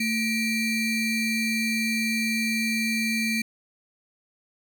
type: ring-modulated tone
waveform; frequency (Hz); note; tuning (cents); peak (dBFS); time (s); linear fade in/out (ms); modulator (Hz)
square; 1066; C6; +32; -21; 0-3.42; 5; 1290
effects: none